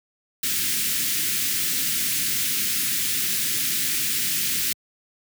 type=band-stop noise; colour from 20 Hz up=white; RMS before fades=-24 dBFS; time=0.43-4.73 s; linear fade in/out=5 ms; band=320 to 1700 Hz; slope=24 dB/octave; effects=high-pass 100 Hz 12 dB/octave